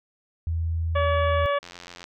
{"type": "tone", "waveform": "sine", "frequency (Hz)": 82.41, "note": "E2", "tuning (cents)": 0, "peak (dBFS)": -23, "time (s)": [0.47, 1.46], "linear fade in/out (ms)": 0}
{"type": "harmonic tone", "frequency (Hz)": 570, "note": "C#5", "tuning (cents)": 48, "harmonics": [1, 2, 3, 4, 5, 6], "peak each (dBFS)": [-23, -26, -32, -36, -40, -40], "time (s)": [0.95, 1.59], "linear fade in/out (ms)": 10}
{"type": "click train", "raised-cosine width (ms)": 0.2, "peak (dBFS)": -23, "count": 37, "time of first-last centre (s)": [1.63, 2.041], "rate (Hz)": 87.6}
{"effects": []}